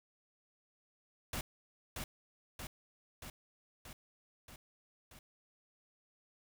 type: noise with echo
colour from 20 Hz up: pink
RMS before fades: -39 dBFS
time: 1.33-1.41 s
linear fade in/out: 2 ms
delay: 630 ms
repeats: 6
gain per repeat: -3 dB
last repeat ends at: 5.19 s
effects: none